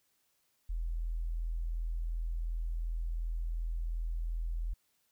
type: tone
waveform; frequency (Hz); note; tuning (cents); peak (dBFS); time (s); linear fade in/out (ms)
sine; 41.38; E1; +7; -32; 0.69-4.74; 10
effects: white hiss -75 dBFS RMS until 5.11 s